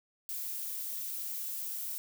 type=noise; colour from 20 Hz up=violet; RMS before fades=-38 dBFS; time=0.29-1.98 s; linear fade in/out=0 ms; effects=none